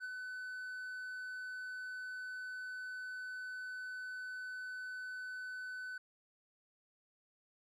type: tone with ADSR envelope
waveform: triangle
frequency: 1506 Hz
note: F#6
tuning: 30 cents sharp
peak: -37 dBFS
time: 0-5.98 s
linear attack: 44 ms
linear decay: 26 ms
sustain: -3 dB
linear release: 5 ms
effects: resampled to 32000 Hz